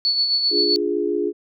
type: tone with tremolo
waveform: sine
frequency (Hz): 4435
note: C#8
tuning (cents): 0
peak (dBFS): -15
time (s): 0.05-0.76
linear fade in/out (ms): 0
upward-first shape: sine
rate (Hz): 7.7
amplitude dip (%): 45
type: chord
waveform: sine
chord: D diminished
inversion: none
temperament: equal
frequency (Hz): 293.7 / 349.2 / 415.3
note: D4 / F4 / Ab4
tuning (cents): 0 / 0 / 0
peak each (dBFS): -26 / -23 / -22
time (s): 0.5-1.33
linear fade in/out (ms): 50
effects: none